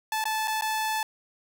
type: tone with dropouts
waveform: sawtooth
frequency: 872 Hz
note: A5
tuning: 16 cents flat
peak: -22 dBFS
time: 0.12-1.03 s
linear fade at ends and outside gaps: 2 ms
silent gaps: 0.241-0.254 / 0.475-0.479 / 0.611-0.621 s
effects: none